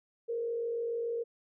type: tone with frequency modulation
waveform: sine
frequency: 466.2 Hz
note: A#4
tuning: in tune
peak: -31 dBFS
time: 0.28-1.24 s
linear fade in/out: 20 ms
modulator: 46.9 Hz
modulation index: 0.43
effects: none